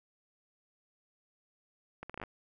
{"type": "accelerating click train", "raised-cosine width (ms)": 0.5, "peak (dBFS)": -27, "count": 8, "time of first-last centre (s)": [2.03, 2.237], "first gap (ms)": 66, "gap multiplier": 0.71, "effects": []}